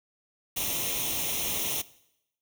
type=noise with comb filter; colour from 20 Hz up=white; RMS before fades=-30 dBFS; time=0.56-1.82 s; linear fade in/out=10 ms; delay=0.32 ms; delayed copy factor=+0.75; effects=noise-tail reverb RT60 0.8 s tail -19 dB re dry